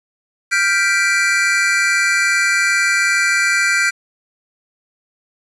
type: chord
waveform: square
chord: G dominant seventh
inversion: third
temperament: equal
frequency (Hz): 1396.9 / 1568 / 1975.5 / 2349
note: F6 / G6 / B6 / D7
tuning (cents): 0 / 0 / 0 / 0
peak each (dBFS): -21 / -19 / -20 / -19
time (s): 0.51-3.91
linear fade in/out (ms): 20
effects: resampled to 24000 Hz + 7-bit